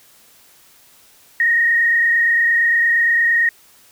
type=tone with frequency modulation; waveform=sine; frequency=1864.7 Hz; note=A#6; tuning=in tune; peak=-12 dBFS; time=1.4-3.49 s; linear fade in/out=2 ms; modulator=28.7 Hz; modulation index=1.1; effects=white hiss -50 dBFS RMS until 3.91 s